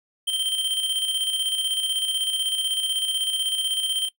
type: tone with tremolo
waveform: square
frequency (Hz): 3136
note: G7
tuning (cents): 0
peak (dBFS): -21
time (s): 0.27-4.09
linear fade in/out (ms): 10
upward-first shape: square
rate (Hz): 16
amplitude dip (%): 45
effects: noise-tail reverb RT60 0.1 s tail -18 dB re dry